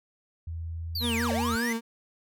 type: tone with pitch glide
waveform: sine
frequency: 82.6 to 83.8 Hz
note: E2 to E2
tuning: +4 to +29 cents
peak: -32 dBFS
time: 0.47-1.56 s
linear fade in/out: 5 ms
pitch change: +25 cents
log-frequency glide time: 0.71-1.3 s
type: linear two-way sweep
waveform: square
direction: down then up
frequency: 4767 to 513 to 2099 Hz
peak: -30 dBFS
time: 0.95-1.73 s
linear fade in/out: 5 ms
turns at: 1.32 s
type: tone with vibrato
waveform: 35% pulse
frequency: 233.1 Hz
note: A#3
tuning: in tune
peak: -26 dBFS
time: 1-1.81 s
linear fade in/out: 50 ms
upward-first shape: sine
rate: 5 Hz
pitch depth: 45 cents each way
effects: none